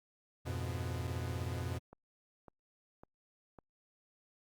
45% pulse chord, F diminished, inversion none, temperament equal, 87.31 / 103.83 / 123.47 Hz, F2 / Ab2 / Cb3, 0 / 0 / 0 cents, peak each -39 / -45 / -40 dBFS, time 0.45-1.79 s, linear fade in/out 20 ms
click train, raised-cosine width 1 ms, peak -38 dBFS, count 4, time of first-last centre 1.93-3.587 s, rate 1.81 Hz
effects Opus 48 kbps

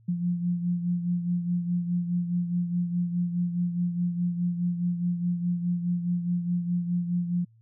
sine beating tone pair, 174.61 / 179.41 Hz, F3 / F3, 0 / +47 cents, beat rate 4.8 Hz, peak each -25 / -33 dBFS, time 0.08-7.45 s, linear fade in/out 10 ms, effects added 113 Hz sine -55 dBFS peak until 7.61 s

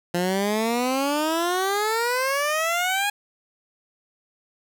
15% pulse exponential sweep, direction up, 172.5 to 830.6 Hz, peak -15 dBFS, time 0.14-3.1 s, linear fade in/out 5 ms, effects none

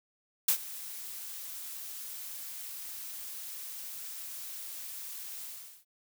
blue noise with ADSR envelope, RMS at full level -23 dBFS, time 0.48-5.85 s, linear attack 6 ms, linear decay 83 ms, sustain -19 dB, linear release 410 ms, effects none

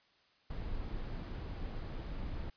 brown noise, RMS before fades -40 dBFS, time 0.5-2.5 s, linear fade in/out 5 ms, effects white hiss -69 dBFS RMS until 2.56 s + resampled to 11025 Hz

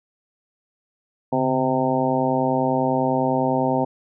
harmonic tone with a mistuned harmonic, 130 Hz, C3, 11 cents flat, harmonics 1 / 2 / 3 / 4 / 5 / 6 / 7, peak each -28 / -23 / -28 / -25 / -26 / -26 / -26 dBFS, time 1.32-3.85 s, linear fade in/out 10 ms, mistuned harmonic 1, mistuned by +130 cents, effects none

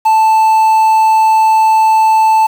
triangle tone with quantisation, 880 Hz, A5, in tune, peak -4 dBFS, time 0.05-2.47 s, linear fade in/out 10 ms, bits 5, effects none

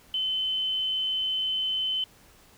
sine tone, 3053 Hz, G7, 46 cents flat, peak -25 dBFS, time 0.14-2.04 s, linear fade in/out 2 ms, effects pink hiss -56 dBFS RMS until 2.57 s

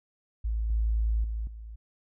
sine tone with level steps, 55 Hz, A1, in tune, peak -26 / -23 / -29 / -39 dBFS, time 0.44-1.76 s, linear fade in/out 10 ms, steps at 0.7 / 1.24 / 1.47 s, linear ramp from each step 2 ms, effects none

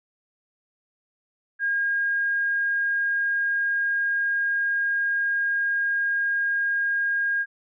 sine tone, 1623 Hz, G#6, 40 cents flat, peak -21 dBFS, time 1.59-7.46 s, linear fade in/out 50 ms, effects none

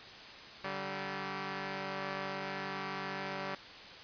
5% pulse tone pair together, 144.36 / 192.7 Hz, D3 / G3, -29 / -29 cents, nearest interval perfect fourth, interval 500 cents, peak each -31 / -27 dBFS, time 0.64-3.55 s, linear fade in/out 2 ms, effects white hiss -49 dBFS RMS until 4.03 s + resampled to 11025 Hz

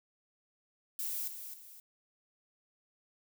violet noise with echo, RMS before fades -37 dBFS, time 0.99-1.28 s, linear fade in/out 2 ms, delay 260 ms, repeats 2, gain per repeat -8 dB, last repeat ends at 1.8 s, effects none

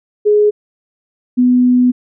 sine tone pair in turn, 418.2 / 248.7 Hz, G#4 / B3, +12 / +12 cents, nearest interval major sixth, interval 900 cents, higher first, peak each -7 dBFS, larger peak neither, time 0.25-0.51 / 1.37-1.92 s, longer second, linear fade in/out 20 ms, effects none

